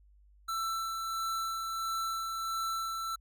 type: tone with tremolo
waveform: square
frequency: 1334 Hz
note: E6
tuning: 20 cents sharp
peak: -32 dBFS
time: 0.48-3.16 s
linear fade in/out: 10 ms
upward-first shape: sine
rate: 1.5 Hz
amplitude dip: 30%
effects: added 50 Hz sine -58 dBFS peak until 3.2 s